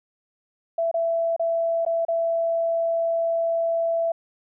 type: tone with dropouts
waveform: sine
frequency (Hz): 666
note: E5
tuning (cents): +18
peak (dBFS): -20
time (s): 0.78-4.12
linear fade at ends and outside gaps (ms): 5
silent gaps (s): 0.914-0.941 / 1.364-1.395 / 1.851-1.863 / 2.051-2.083
effects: none